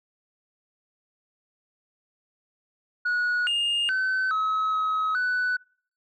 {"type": "tone with pitch steps", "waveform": "sine", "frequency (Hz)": [1459, 2829, 1525, 1283, 1275, 1491], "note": ["F#6", "F7", "G6", "E6", "D#6", "F#6"], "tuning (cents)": [-25, 22, -48, -47, 42, 13], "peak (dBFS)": -20, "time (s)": [3.05, 5.57], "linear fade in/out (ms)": 10, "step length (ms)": 420, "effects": ["noise-tail reverb RT60 0.5 s tail -26 dB re dry", "tanh soft clip ceiling -21 dBFS"]}